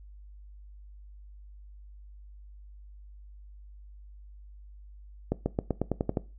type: accelerating click train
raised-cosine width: 2 ms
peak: -13 dBFS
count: 9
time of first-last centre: 5.32-6.172 s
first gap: 140 ms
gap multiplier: 0.92
effects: noise-tail reverb RT60 0.3 s tail -19 dB re dry + added 50 Hz sine -46 dBFS peak until 6.38 s